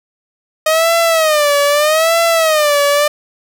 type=tone with vibrato; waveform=sawtooth; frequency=620 Hz; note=D#5; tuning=6 cents flat; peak=-6 dBFS; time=0.66-3.08 s; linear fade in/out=5 ms; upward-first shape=sine; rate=0.8 Hz; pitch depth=140 cents each way; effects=none